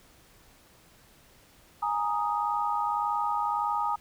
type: chord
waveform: sine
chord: Ab suspended second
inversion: none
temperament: equal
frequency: 830.6 / 932.3 / 1244.5 Hz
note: Ab5 / Bb5 / Eb6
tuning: 0 / 0 / 0 cents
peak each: -30 dBFS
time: 1.82-3.96 s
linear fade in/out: 10 ms
effects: pink hiss -58 dBFS RMS until 4 s